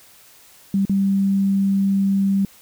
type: tone with dropouts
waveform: sine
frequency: 196 Hz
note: G3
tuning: in tune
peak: -15 dBFS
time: 0.74-2.45 s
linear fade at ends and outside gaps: 2 ms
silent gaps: 0.852-0.895 s
effects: white hiss -49 dBFS RMS until 2.61 s